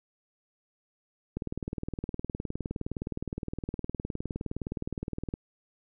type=click train; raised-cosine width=3 ms; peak=-20 dBFS; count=78; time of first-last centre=1.37-5.339 s; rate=19.4 Hz; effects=none